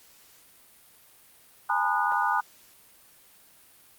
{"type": "tone cluster", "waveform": "sine", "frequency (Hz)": [820, 899, 991, 1226, 1467], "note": ["G#5", "A5", "B5", "D#6", "F#6"], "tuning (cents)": [-22, 37, 6, -26, -15], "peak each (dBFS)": -29, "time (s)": [1.69, 2.41], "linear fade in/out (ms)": 10, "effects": ["white hiss -56 dBFS RMS until 3.98 s", "Opus 48 kbps"]}